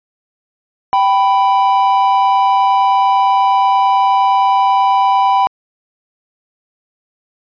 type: tone pair together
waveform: triangle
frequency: 780.4 / 991 Hz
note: G5 / B5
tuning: -8 / +6 cents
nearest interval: major third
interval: 414 cents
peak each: -10 dBFS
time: 0.93-5.47 s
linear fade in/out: 0 ms
effects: resampled to 11025 Hz